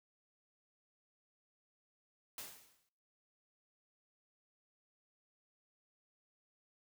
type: noise with exponential decay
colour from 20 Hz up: white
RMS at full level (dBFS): -44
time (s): 2.38-2.89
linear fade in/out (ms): 1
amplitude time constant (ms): 110
effects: noise-tail reverb RT60 0.7 s tail -23 dB re dry